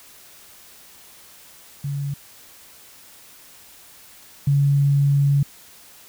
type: tone pair in turn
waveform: sine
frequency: 141.1 / 141.1 Hz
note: C#3 / C#3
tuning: +31 / +31 cents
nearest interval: unison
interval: 0 cents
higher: neither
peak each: -23 / -14 dBFS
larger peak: second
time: 1.84-2.14 / 4.47-5.43 s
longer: second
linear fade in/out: 5 ms
effects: white hiss -47 dBFS RMS until 6.08 s